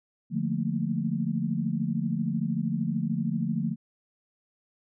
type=chord; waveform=sine; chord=Bb major seventh; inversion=first; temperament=equal; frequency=146.83 / 174.61 / 220 / 233.1 Hz; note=D3 / F3 / A3 / Bb3; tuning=0 / 0 / 0 / 0 cents; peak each=-32 / -30 / -30 / -33 dBFS; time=0.3-3.76 s; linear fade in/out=50 ms; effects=none